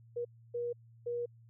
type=tone bursts at uneven times; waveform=sine; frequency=478.4 Hz; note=A#4; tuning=45 cents sharp; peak=-33 dBFS; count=3; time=0.16-0.25 / 0.54-0.73 / 1.06-1.26 s; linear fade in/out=10 ms; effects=added 115 Hz sine -56 dBFS peak until 1.49 s